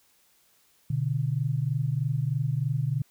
sine tone pair together, 123.47 / 146.66 Hz, B2 / D3, 0 / -2 cents, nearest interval minor third, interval 298 cents, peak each -27 / -27 dBFS, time 0.9-3.02 s, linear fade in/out 5 ms, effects white hiss -64 dBFS RMS until 3.1 s

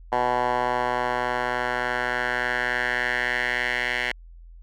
10% pulse tone with band-pass filter sweep, 123.47 Hz, B2, in tune, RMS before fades -25 dBFS, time 0.12-4.12 s, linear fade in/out 5 ms, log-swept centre 930 to 2200 Hz, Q 3, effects added 42 Hz sine -42 dBFS peak until 4.62 s

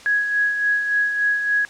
sine tone with tremolo, 1666 Hz, G#6, 5 cents sharp, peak -15 dBFS, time 0.06-1.65 s, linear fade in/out 0 ms, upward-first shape sine, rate 3.5 Hz, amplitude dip 50%, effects white hiss -43 dBFS RMS until 1.69 s + low-pass 6000 Hz 12 dB/octave

